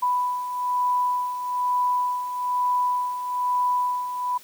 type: beating tone pair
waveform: sine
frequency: 990 / 991.1 Hz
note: B5 / B5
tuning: +4 / +6 cents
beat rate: 1.1 Hz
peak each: -29 / -22 dBFS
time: 0.02-4.38 s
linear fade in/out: 10 ms
effects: white hiss -49 dBFS RMS until 4.43 s + high-pass 100 Hz 12 dB/octave